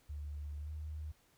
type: tone with pitch glide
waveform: sine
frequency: 73.42 to 76.67 Hz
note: D2 to D#2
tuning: 0 to -25 cents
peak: -40 dBFS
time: 0.09-1.12 s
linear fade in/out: 10 ms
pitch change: +75 cents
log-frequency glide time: 0.59-0.71 s
effects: pink hiss -70 dBFS RMS until 1.37 s